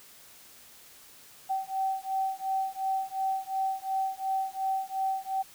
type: beating tone pair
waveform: sine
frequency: 768 / 770.8 Hz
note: G5 / G5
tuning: -36 / -29 cents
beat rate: 2.8 Hz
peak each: -31 dBFS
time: 1.49-5.43 s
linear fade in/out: 20 ms
effects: white hiss -53 dBFS RMS until 5.54 s